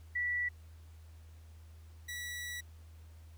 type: tone pair in turn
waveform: sine / sawtooth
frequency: 1955 / 1945.3 Hz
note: B6 / B6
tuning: -18 / -27 cents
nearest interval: unison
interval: 9 cents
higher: first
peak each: -31 / -36 dBFS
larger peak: first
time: 0.15-0.49 / 2.08-2.61 s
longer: second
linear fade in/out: 10 ms
effects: added 80 Hz sine -51 dBFS peak until 3.37 s + pink hiss -67 dBFS RMS until 3.37 s